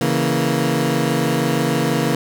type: chord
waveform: 20% pulse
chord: A# diminished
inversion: first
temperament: equal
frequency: 138.59 / 164.81 / 233.1 Hz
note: C#3 / E3 / A#3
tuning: 0 / 0 / 0 cents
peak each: -16 dBFS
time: 0.01-2.15 s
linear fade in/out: 2 ms
effects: none